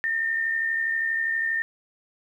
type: tone pair together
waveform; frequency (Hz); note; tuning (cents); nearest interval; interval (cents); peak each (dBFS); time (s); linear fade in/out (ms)
sine; 1811 / 1883.4; A6 / A#6; +49 / +17; minor second; 68; -23 / -33; 0.04-1.62; 0
effects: 10-bit

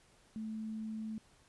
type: tone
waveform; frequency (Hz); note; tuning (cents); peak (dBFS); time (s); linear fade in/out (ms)
sine; 218.9; A3; -9; -38; 0.36-1.18; 0
effects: pink hiss -66 dBFS RMS until 1.48 s + resampled to 24000 Hz

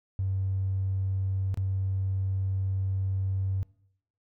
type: tone with dropouts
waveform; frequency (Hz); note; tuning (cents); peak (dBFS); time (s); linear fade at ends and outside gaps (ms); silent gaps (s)
triangle; 95.8; G2; -39; -22; 0.19-3.63; 0; 1.543-1.574
effects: noise-tail reverb RT60 0.7 s tail -25 dB re dry + tanh soft clip ceiling -23 dBFS

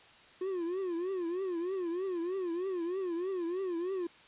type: tone with vibrato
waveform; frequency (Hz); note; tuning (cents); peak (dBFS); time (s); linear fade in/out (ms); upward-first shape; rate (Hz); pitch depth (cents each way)
triangle; 359.4; F4; +50; -30; 0.41-4.07; 5; triangle; 3.2; 160
effects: white hiss -57 dBFS RMS until 4.27 s + resampled to 8000 Hz

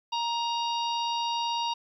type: harmonic tone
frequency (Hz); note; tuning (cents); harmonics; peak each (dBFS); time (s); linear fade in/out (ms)
938; A#5; +11; 1 / 3 / 4 / 5 / 6; -28 / -35 / -36 / -40 / -45; 0.12-1.74; 10
effects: 11-bit

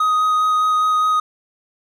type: tone with vibrato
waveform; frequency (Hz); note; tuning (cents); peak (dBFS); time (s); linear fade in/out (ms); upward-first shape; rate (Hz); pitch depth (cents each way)
triangle; 1252; D#6; +10; -12; 0-1.2; 5; sine; 4.9; 9
effects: none

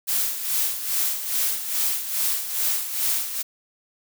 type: noise with tremolo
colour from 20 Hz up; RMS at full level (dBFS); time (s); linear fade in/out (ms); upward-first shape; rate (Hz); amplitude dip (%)
blue; -22; 0.07-3.43; 20; sine; 2.4; 65
effects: none

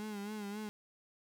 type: tone with vibrato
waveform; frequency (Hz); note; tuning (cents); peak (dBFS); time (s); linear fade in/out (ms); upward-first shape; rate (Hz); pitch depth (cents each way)
35% pulse; 207.7; G#3; 0; -38; 0-0.69; 0; sine; 3.7; 66
effects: none

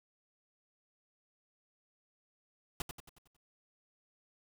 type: noise with echo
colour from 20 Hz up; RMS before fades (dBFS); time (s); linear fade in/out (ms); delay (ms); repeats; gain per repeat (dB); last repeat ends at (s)
pink; -37; 2.8-2.82; 2; 91; 6; -6; 3.366
effects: none

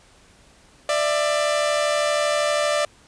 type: tone pair together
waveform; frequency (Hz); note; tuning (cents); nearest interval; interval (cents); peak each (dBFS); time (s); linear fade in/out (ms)
sawtooth; 593 / 665.6; D5 / E5; +17 / +17; major second; 200; -16 / -22; 0.89-2.85; 2
effects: pink hiss -53 dBFS RMS until 3.07 s + resampled to 22050 Hz

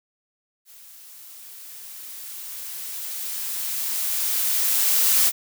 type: noise with level ramp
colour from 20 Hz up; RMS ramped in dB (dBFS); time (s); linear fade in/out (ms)
blue; -47 to -17; 0.65-5.32; 50
effects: none

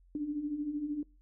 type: beating tone pair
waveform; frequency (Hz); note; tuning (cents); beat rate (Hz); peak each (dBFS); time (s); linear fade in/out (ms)
sine; 284.1 / 297.1; C#4 / D4; +43 / +20; 13; -40 / -33; 0.15-1.03; 2
effects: noise-tail reverb RT60 0.3 s tail -24 dB re dry + added 44 Hz sine -59 dBFS peak until 1.21 s

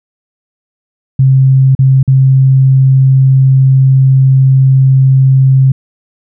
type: tone with dropouts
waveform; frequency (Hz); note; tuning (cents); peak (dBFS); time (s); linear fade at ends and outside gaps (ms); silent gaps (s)
sine; 133.1; C3; +30; -3; 1.19-5.72; 5; 1.751-1.79 / 2.03-2.077
effects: none

